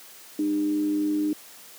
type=tone with frequency modulation; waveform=sine; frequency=303.9 Hz; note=D#4; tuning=41 cents flat; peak=-21 dBFS; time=0.39-1.33 s; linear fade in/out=2 ms; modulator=97.8 Hz; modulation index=0.33; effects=white hiss -47 dBFS RMS until 1.78 s + high-pass 200 Hz 12 dB/octave